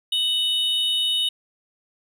triangle tone pair together, 2978 / 3707 Hz, F#7 / A#7, +11 / -10 cents, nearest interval major third, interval 379 cents, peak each -21 dBFS, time 0.12-1.29 s, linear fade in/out 5 ms, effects none

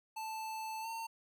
square tone with pitch glide, 880 to 907.4 Hz, A5 to A#5, 0 to -47 cents, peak -40 dBFS, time 0.16-1.07 s, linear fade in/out 10 ms, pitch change +53 cents, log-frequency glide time 0.81-0.88 s, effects none

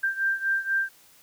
sine beating tone pair, 1578 / 1582.1 Hz, G6 / G6, +11 / +16 cents, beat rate 4.1 Hz, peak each -25 / -28 dBFS, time 0.03-0.89 s, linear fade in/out 10 ms, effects white hiss -56 dBFS RMS until 1.22 s

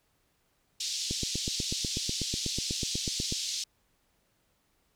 white band-pass noise, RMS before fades -34 dBFS, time 0.8-3.64 s, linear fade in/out 5 ms, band 3500 to 6200 Hz, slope 24 dB/octave
click train, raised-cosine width 3 ms, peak -20 dBFS, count 19, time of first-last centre 1.11-3.324 s, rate 8.13 Hz
effects pink hiss -72 dBFS RMS until 4.95 s

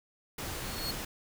pink noise, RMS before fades -38 dBFS, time 0.38-1.05 s, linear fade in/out 5 ms
45% pulse tone with exponential growth, 4340 Hz, C#8, 37 cents flat, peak -31 dBFS, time 0.45-0.91 s, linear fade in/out 5 ms, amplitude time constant 100 ms
effects none

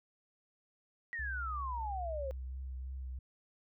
sine exponential sweep, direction down, 1921 to 517 Hz, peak -37 dBFS, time 1.13-2.31 s, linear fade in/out 0 ms
sine tone with vibrato, 65 Hz, C2, 11 cents flat, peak -39 dBFS, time 1.19-3.19 s, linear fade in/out 5 ms, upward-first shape triangle, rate 3 Hz, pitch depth 34 cents each way
effects none

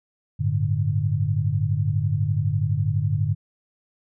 sine chord, G suspended second, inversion none, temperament equal, 98 / 110 / 146.83 Hz, G2 / A2 / D3, 0 / 0 / 0 cents, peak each -24 dBFS, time 0.39-3.35 s, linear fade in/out 20 ms, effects none

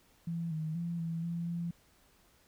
sine tone with pitch steps, 167.7 / 157.1 / 170.4 / 165.3 / 169.7 / 170.7 Hz, E3 / D#3 / F3 / E3 / F3 / F3, +30 / +17 / -42 / +5 / -49 / -39 cents, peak -33 dBFS, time 0.27-1.71 s, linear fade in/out 5 ms, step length 240 ms, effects pink hiss -66 dBFS RMS until 2.47 s

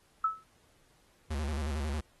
sine tone with exponential decay, 1303 Hz, E6, 20 cents flat, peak -22 dBFS, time 0.24-0.44 s, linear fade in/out 5 ms, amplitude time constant 43 ms
square tone with vibrato, 73.42 Hz, D2, in tune, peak -32 dBFS, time 1.3-2.01 s, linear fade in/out 10 ms, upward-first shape square, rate 11 Hz, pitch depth 95 cents each way
effects pink hiss -67 dBFS RMS until 2.2 s + AAC 32 kbps

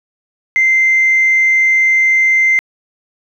sine tone, 2082 Hz, C7, 9 cents flat, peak -7 dBFS, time 0.56-2.59 s, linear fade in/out 0 ms, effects tanh soft clip ceiling -4 dBFS + 8-bit

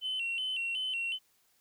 sine tone with vibrato, 2883 Hz, F#7, 46 cents flat, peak -30 dBFS, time 0.01-1.19 s, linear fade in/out 50 ms, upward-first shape square, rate 2.7 Hz, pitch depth 93 cents each way, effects tanh soft clip ceiling -28 dBFS + white hiss -70 dBFS RMS until 1.6 s

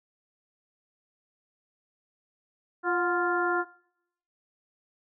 harmonic tone with a mistuned harmonic, 349 Hz, F4, 1 cent flat, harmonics 1 / 2 / 3 / 4 / 5, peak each -28 / -31 / -32 / -28 / -38 dBFS, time 2.83-3.65 s, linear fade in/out 50 ms, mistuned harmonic 2, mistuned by +58 cents, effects noise-tail reverb RT60 0.7 s tail -20 dB re dry

